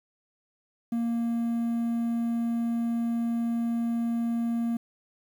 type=tone; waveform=triangle; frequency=233.1 Hz; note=A#3; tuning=in tune; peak=-23 dBFS; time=0.92-4.77 s; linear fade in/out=5 ms; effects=9-bit